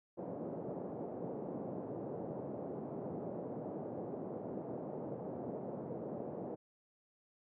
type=band-pass noise; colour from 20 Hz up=white; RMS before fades=-43 dBFS; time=0.17-6.56 s; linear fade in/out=20 ms; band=130 to 600 Hz; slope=24 dB/octave; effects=none